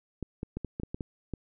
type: clicks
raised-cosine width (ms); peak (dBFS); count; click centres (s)
3; -21; 9; 0.227 / 0.431 / 0.57 / 0.647 / 0.799 / 0.834 / 0.945 / 1.008 / 1.337
effects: none